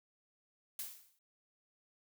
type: noise with exponential decay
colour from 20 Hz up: blue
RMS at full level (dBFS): -39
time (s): 0.79-1.19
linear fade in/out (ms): 2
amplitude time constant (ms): 85
effects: none